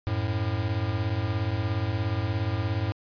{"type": "beating tone pair", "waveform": "square", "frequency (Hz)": [92.3, 109.3], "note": ["F#2", "A2"], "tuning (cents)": [-4, -11], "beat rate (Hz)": 17, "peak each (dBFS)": [-30, -28], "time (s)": [0.07, 2.92], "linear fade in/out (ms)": 0, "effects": ["resampled to 11025 Hz"]}